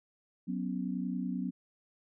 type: chord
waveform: sine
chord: F# suspended fourth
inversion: none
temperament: equal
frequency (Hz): 185 / 246.9 / 277.2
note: F#3 / B3 / C#4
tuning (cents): 0 / 0 / 0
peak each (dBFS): -35 / -36 / -39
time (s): 0.47-1.51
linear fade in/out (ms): 20
effects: none